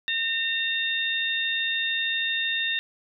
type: harmonic tone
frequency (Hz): 913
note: A#5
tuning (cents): -36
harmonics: 2 / 3 / 4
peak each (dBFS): -28 / -30 / -27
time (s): 0.08-2.79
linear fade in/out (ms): 0
effects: none